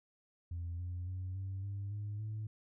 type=tone with pitch steps; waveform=sine; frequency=85.7 / 89.03 / 92.49 / 96.08 / 99.82 / 103.7 / 107.73 Hz; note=F2 / F2 / F#2 / G2 / G2 / G#2 / A2; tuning=-32 / +34 / 0 / -34 / +32 / -2 / -36 cents; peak=-36 dBFS; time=0.51-2.47 s; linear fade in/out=5 ms; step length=280 ms; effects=tanh soft clip ceiling -35 dBFS